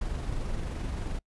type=noise with amplitude modulation; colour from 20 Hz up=brown; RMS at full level=-31 dBFS; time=0.01-1.19 s; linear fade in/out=5 ms; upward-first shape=sine; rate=22.9 Hz; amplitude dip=30%; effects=noise-tail reverb RT60 0.1 s tail -26 dB re dry + resampled to 24000 Hz